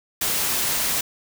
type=noise; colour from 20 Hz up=white; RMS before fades=-23 dBFS; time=0.21-1.01 s; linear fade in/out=5 ms; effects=none